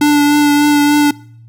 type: tone with vibrato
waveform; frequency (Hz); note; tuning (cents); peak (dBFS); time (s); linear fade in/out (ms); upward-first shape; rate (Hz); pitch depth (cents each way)
square; 292.6; D4; -6; -8; 0.01-1.11; 5; triangle; 3.4; 18
effects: noise-tail reverb RT60 0.6 s tail -23 dB re dry + added 115 Hz sine -36 dBFS peak until 1.48 s